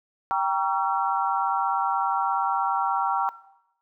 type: chord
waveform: sine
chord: G diminished seventh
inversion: none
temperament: just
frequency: 784 / 940.8 / 1128.9 / 1354.7 Hz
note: G5 / Bb5 / Db6 / Fb6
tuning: 0 / +16 / +31 / +47 cents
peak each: -26 / -26 / -29 / -28 dBFS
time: 0.31-3.29 s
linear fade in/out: 0 ms
effects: noise-tail reverb RT60 0.8 s tail -17 dB re dry